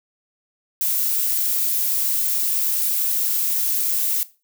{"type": "noise", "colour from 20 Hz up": "violet", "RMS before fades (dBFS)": -21, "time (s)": [0.81, 4.23], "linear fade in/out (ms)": 0, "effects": ["noise-tail reverb RT60 0.3 s tail -17 dB re dry"]}